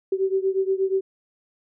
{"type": "beating tone pair", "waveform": "sine", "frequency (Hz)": [381, 389.4], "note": ["G4", "G4"], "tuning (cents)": [-49, -12], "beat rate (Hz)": 8.4, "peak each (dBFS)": [-22, -24], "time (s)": [0.12, 1.01], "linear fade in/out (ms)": 5, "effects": []}